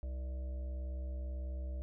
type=harmonic tone with a mistuned harmonic; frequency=64.4 Hz; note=C2; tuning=27 cents flat; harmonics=1 / 3 / 5 / 7 / 9 / 10; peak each=-37 / -57 / -58 / -64 / -55 / -63 dBFS; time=0.03-1.82 s; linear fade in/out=0 ms; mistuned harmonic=9; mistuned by=+18 cents; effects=none